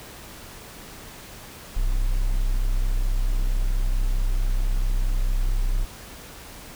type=tone; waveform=triangle; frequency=32.25 Hz; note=C1; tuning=24 cents flat; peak=-17 dBFS; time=1.76-5.85 s; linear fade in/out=10 ms; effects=pink hiss -42 dBFS RMS until 6.75 s